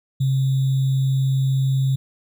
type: tone with sample-and-hold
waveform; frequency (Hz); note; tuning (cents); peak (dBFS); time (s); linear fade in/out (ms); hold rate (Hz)
sine; 133.7; C3; +38; -16; 0.2-1.96; 10; 3675
effects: none